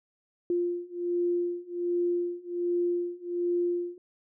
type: beating tone pair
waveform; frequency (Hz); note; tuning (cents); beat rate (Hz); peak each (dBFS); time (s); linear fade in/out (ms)
sine; 349.2 / 350.5; F4 / F4; 0 / +6; 1.3; -30 / -29; 0.5-3.98; 2
effects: none

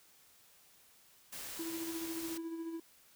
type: noise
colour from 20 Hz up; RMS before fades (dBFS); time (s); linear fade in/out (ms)
white; -45; 1.32-2.38; 10
type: tone with tremolo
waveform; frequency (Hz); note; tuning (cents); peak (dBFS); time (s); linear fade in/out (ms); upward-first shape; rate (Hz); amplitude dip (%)
triangle; 329.6; E4; 0; -35; 1.59-2.8; 5; sine; 14; 45
effects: white hiss -64 dBFS RMS until 3.15 s

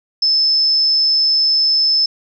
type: tone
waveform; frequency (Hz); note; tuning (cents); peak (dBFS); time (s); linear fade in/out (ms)
sine; 5250; E8; -8; -11; 0.22-2.06; 5
effects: none

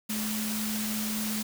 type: tone in noise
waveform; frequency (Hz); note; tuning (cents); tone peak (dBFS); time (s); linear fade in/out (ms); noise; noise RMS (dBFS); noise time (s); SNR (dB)
sine; 214.8; A3; -41; -31; 0.09-1.43; 10; white; -34; 0.09-1.43; 0
effects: none

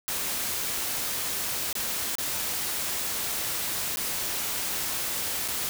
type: noise with dropouts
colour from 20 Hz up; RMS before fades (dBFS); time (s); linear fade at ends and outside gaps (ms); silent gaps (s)
white; -30; 0.08-5.69; 0; 1.728-1.753 / 2.154-2.184 / 3.959-3.971 / 5.479-5.484
effects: none

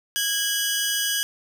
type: tone pair together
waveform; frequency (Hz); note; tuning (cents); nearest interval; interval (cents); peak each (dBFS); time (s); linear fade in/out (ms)
15% pulse; 1643 / 2982; G#6 / F#7; -19 / +13; minor seventh; 1032; -18; 0.16-1.23; 0
effects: none

